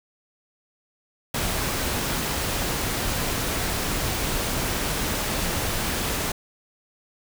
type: noise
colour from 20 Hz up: pink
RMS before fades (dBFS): -26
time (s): 1.34-6.32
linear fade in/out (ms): 5
effects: none